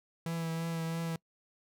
45% pulse tone with vibrato, 164.81 Hz, E3, in tune, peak -33 dBFS, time 0.26-1.16 s, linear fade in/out 2 ms, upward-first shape triangle, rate 3 Hz, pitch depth 21 cents each way, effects noise-tail reverb RT60 0.1 s tail -24 dB re dry

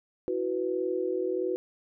sine chord, E suspended second, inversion none, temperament just, 329.6 / 370.8 / 494.4 Hz, E4 / F#4 / B4, 0 / +4 / +2 cents, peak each -34 / -29 / -32 dBFS, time 0.28-1.56 s, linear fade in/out 0 ms, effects none

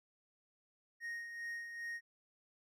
triangle tone with tremolo, 1864.7 Hz, A#6, in tune, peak -38 dBFS, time 1-2.01 s, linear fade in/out 50 ms, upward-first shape sine, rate 2.5 Hz, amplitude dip 50%, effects none

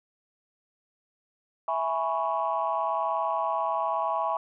sine chord, C# minor seventh, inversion first, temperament equal, 659.3 / 830.6 / 987.8 / 1108.7 Hz, E5 / G#5 / B5 / C#6, 0 / 0 / 0 / 0 cents, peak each -30 dBFS, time 1.68-4.37 s, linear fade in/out 2 ms, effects tanh soft clip ceiling -16 dBFS

